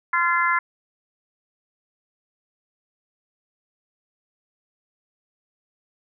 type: harmonic tone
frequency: 344.2 Hz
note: F4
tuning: 25 cents flat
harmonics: 3 / 4 / 5 / 6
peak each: -22 / -23 / -24 / -25 dBFS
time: 0.13-0.59 s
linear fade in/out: 5 ms
effects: none